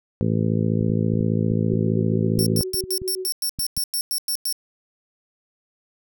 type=harmonic tone; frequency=55 Hz; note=A1; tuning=in tune; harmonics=2 / 3 / 4 / 5 / 6 / 7 / 8 / 9; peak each=-23 / -23 / -24 / -31 / -33 / -31 / -33 / -33 dBFS; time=0.21-2.61 s; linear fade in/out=0 ms
type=clicks; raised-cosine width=5 ms; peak=-21 dBFS; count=12; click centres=0.814 / 0.897 / 1.141 / 1.207 / 1.512 / 1.736 / 2.383 / 2.743 / 2.839 / 3.018 / 3.589 / 3.775 s
type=tone with tremolo; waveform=sine; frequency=373.3 Hz; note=F#4; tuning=15 cents sharp; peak=-25 dBFS; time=1.7-3.27 s; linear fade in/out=5 ms; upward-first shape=sine; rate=7.5 Hz; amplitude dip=75%
type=tone bursts; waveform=5% pulse; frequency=5450 Hz; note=F8; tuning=43 cents flat; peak=-16 dBFS; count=13; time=2.39-4.526 s; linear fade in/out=0 ms; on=72 ms; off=100 ms
effects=none